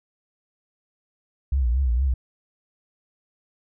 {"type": "tone with vibrato", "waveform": "sine", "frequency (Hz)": 63.2, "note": "B1", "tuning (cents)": 41, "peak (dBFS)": -18, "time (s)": [1.52, 2.14], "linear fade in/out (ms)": 5, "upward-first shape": "triangle", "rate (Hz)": 4.3, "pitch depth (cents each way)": 180, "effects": []}